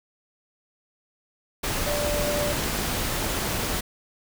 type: tone in noise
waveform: sine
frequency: 587.3 Hz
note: D5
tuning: in tune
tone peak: -26 dBFS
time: 1.86-2.53 s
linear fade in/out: 10 ms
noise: pink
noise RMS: -27 dBFS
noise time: 1.63-3.81 s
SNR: -2 dB
effects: none